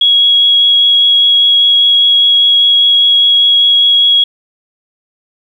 sine tone with vibrato, 3322 Hz, G#7, in tune, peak -5 dBFS, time 0.01-4.24 s, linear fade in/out 5 ms, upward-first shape triangle, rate 5 Hz, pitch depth 8 cents each way, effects 7-bit

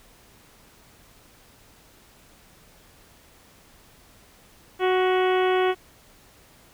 harmonic tone with a mistuned harmonic, 370 Hz, F#4, in tune, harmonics 1 / 2 / 3 / 4 / 5 / 6 / 7 / 8 / 9, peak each -20 / -26 / -30 / -32 / -34 / -36 / -37 / -38 / -39 dBFS, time 4.79-5.75 s, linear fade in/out 50 ms, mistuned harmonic 5, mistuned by +34 cents, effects pink hiss -54 dBFS RMS until 6.73 s

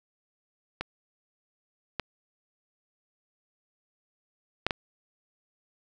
clicks, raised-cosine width 0.3 ms, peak -15 / -13 / -8 / -11 dBFS, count 4, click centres 0.81 / 1.997 / 4.666 / 4.708 s, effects none

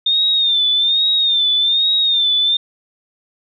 sine tone with vibrato, 3634 Hz, A#7, 45 cents flat, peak -12 dBFS, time 0.06-2.57 s, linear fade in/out 5 ms, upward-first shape sine, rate 1.2 Hz, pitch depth 76 cents each way, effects none

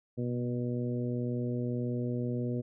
harmonic tone with a mistuned harmonic, 121.7 Hz, B2, 25 cents flat, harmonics 1 / 2 / 3 / 4 / 5, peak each -33 / -34 / -39 / -40 / -46 dBFS, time 0.17-2.62 s, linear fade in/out 20 ms, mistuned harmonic 1, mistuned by +28 cents, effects none

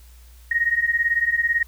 sine beating tone pair, 1860 / 1878 Hz, A#6 / A#6, -4 / +12 cents, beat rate 18 Hz, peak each -22 / -20 dBFS, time 0.51-1.63 s, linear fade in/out 5 ms, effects added 60 Hz sine -44 dBFS peak until 1.67 s + white hiss -55 dBFS RMS until 1.67 s

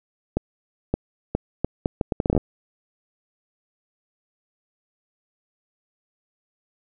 accelerating click train, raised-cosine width 2 ms, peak -7 dBFS, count 14, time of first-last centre 0.37-2.377 s, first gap 570 ms, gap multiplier 0.72, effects none

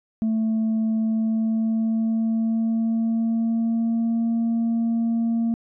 sine tone with pitch glide, 221.3 to 230 Hz, A3 to A#3, +10 to -23 cents, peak -17 dBFS, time 0.22-5.54 s, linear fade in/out 0 ms, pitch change +67 cents, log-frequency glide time 0.98-4.29 s, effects tanh soft clip ceiling -18 dBFS

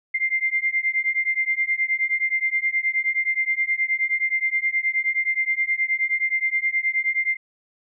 sine beating tone pair, 2093 / 2102.5 Hz, C7 / C7, 0 / +8 cents, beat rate 9.5 Hz, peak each -23 dBFS, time 0.14-7.37 s, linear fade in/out 10 ms, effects none

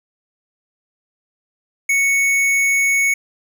sine tone with hard clipping, 2217 Hz, C#7, in tune, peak -15 dBFS, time 1.89-3.14 s, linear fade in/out 5 ms, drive 13 dB, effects none

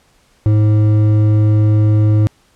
sine tone with hard clipping, 106.5 Hz, G#2, 44 cents sharp, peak -10 dBFS, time 0.46-2.27 s, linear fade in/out 0 ms, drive 8 dB, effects pink hiss -54 dBFS RMS until 2.55 s + low-pass 10000 Hz 12 dB/octave

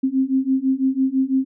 sine beating tone pair, 261.6 / 267.6 Hz, C4 / C4, 0 / +39 cents, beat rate 6 Hz, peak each -20 / -19 dBFS, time 0.03-1.45 s, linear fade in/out 10 ms, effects none

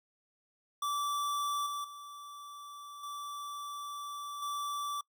square tone with level steps, 1161 Hz, D6, 20 cents flat, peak -32 / -36 / -46 / -40 / -35 dBFS, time 0.82-5.01 s, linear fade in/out 5 ms, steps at 1.66 / 1.84 / 3.03 / 4.42 s, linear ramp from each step 5 ms, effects noise-tail reverb RT60 0.1 s tail -23 dB re dry

